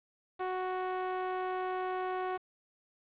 5% pulse tone with low-pass filter, 370 Hz, F#4, in tune, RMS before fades -35 dBFS, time 0.39-2.38 s, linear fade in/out 20 ms, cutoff 860 Hz, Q 0.95, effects resampled to 8000 Hz + 9-bit

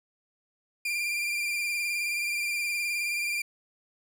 40% pulse tone with vibrato, 2386 Hz, D7, 27 cents sharp, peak -27 dBFS, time 0.85-3.42 s, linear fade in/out 5 ms, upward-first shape sine, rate 19 Hz, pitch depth 34 cents each way, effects none

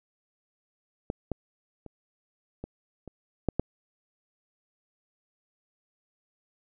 clicks, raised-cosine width 2 ms, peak -16 / -16 / -29 / -23 / -28 / -11 / -11 dBFS, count 7, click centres 1.101 / 1.317 / 1.863 / 2.64 / 3.077 / 3.487 / 3.596 s, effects none

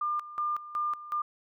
sine tone with tremolo, 1200 Hz, D6, 37 cents sharp, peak -27 dBFS, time 0.01-1.22 s, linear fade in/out 5 ms, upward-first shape square, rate 2.7 Hz, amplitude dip 80%, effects none

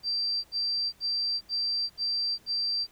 sine tone bursts, 4699 Hz, D8, in tune, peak -26 dBFS, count 6, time 0.03-2.87 s, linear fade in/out 50 ms, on 410 ms, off 76 ms, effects pink hiss -60 dBFS RMS until 2.91 s

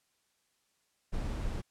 brown noise with amplitude modulation, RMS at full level -33 dBFS, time 1.12-1.62 s, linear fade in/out 20 ms, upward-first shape sine, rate 187 Hz, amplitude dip 30%, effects white hiss -75 dBFS RMS until 1.7 s + low-pass 10000 Hz 12 dB/octave

